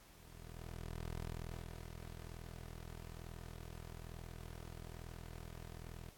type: tone with ADSR envelope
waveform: 15% pulse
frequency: 41.13 Hz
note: E1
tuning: 3 cents flat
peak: -35 dBFS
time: 0.08-6.11 s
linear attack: 1100 ms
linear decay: 580 ms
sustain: -7 dB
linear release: 20 ms
effects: pink hiss -63 dBFS RMS until 6.17 s + AAC 64 kbps